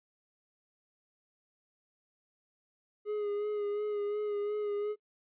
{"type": "tone with vibrato", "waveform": "triangle", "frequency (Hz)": 415.3, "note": "G#4", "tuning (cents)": 0, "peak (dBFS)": -29, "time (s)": [3.05, 4.96], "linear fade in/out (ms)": 50, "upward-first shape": "sine", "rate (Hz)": 2.8, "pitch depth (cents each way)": 28, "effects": ["noise-tail reverb RT60 0.1 s tail -26 dB re dry", "resampled to 8000 Hz"]}